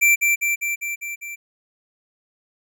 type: tone with echo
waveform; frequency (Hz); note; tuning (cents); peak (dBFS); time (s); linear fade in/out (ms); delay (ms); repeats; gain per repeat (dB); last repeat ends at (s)
square; 2348; D7; -1; -13; 0.01-0.16; 20; 200; 6; -3; 1.36
effects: none